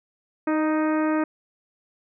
harmonic tone with a mistuned harmonic, 311.1 Hz, D#4, in tune, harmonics 1 / 2 / 3 / 4 / 5 / 6 / 7 / 8, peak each -21 / -28 / -32 / -32 / -35 / -38 / -43 / -44 dBFS, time 0.47-1.24 s, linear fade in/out 5 ms, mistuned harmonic 2, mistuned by -18 cents, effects none

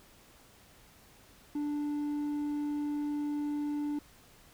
sine tone with hard clipping, 293.7 Hz, D4, in tune, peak -32 dBFS, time 1.55-3.99 s, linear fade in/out 5 ms, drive 3 dB, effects pink hiss -59 dBFS RMS until 4.53 s

